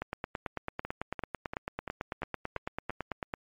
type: two click trains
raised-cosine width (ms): 0.5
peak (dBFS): -18 / -21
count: 31 / 7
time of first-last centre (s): 0.02-3.339 / 0.85-2.905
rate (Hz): 9.04 / 2.92
effects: MP3 64 kbps